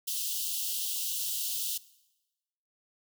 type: high-pass noise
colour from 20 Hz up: white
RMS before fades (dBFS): -33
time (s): 0.07-1.78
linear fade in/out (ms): 10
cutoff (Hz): 2800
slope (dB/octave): 96
effects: noise-tail reverb RT60 1.0 s tail -20 dB re dry